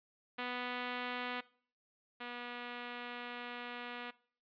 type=tone pair in turn; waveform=5% pulse; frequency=246.9 / 242.7 Hz; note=B3 / B3; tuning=0 / -30 cents; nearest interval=unison; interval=30 cents; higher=first; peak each=-26 / -31 dBFS; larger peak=first; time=0.38-1.41 / 2.2-4.11 s; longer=second; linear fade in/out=10 ms; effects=noise-tail reverb RT60 0.5 s tail -21 dB re dry + resampled to 11025 Hz